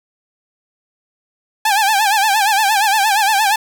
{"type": "tone with vibrato", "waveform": "sawtooth", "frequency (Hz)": 830.6, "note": "G#5", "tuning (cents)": 0, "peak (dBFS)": -8, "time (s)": [1.65, 3.56], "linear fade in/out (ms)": 5, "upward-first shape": "sine", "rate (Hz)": 8.6, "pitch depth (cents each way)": 120, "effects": []}